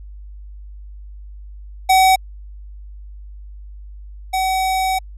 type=tone pair in turn; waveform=square; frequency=757 / 757 Hz; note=F#5 / F#5; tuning=+39 / +39 cents; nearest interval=unison; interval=0 cents; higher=neither; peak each=-10 / -17 dBFS; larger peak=first; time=1.89-2.16 / 4.33-4.99 s; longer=second; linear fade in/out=10 ms; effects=added 50 Hz sine -33 dBFS peak until 5.17 s + resampled to 32000 Hz